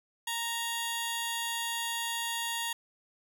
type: tone pair together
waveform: 15% pulse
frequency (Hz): 930 / 3361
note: A#5 / G#7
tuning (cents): -4 / +20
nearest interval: octave + minor seventh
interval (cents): 2224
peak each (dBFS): -27 / -29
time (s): 0.27-2.73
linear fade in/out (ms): 5
effects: none